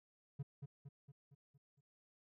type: tone with echo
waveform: triangle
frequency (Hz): 140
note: C#3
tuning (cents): +18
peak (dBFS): -38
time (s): 0.39-0.43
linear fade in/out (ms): 10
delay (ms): 230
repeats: 6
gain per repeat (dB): -5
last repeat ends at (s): 1.81
effects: none